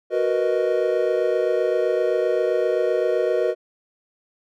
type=chord; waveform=triangle; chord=B major seventh; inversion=second; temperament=equal; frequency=370 / 466.2 / 493.9 / 622.3 Hz; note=F#4 / A#4 / B4 / D#5; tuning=0 / 0 / 0 / 0 cents; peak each=-22 dBFS; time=0.1-3.55 s; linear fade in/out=50 ms; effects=none